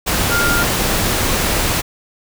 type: tone in noise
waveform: sine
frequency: 1404 Hz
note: F6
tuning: 9 cents sharp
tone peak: -16 dBFS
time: 0.3-0.64 s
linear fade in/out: 20 ms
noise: pink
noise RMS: -17 dBFS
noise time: 0.06-1.82 s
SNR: -2 dB
effects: none